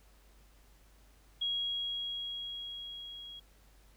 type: tone with level ramp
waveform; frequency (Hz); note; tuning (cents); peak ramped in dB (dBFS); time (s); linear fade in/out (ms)
sine; 3300; G#7; -12; -30 to -45; 1.41-3.4; 10
effects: added 50 Hz sine -60 dBFS peak until 3.96 s + pink hiss -66 dBFS RMS until 3.96 s